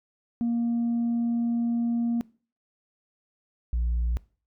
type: tone pair in turn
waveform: sine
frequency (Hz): 234.8 / 58.7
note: A#3 / A#1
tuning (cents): +13 / +13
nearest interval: 2 octaves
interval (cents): 2400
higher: first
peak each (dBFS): -21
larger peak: neither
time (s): 0.41-2.21 / 3.73-4.17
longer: first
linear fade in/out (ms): 0
effects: noise-tail reverb RT60 0.4 s tail -23 dB re dry + tanh soft clip ceiling -21 dBFS